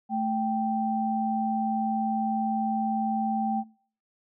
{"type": "tone pair together", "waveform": "sine", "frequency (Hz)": [220, 782.3], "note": ["A3", "G5"], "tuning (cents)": [0, -4], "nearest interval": "octave + minor seventh", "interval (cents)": 2196, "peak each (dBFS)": [-28, -27], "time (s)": [0.09, 3.64], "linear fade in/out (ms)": 50, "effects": ["noise-tail reverb RT60 0.5 s tail -23 dB re dry"]}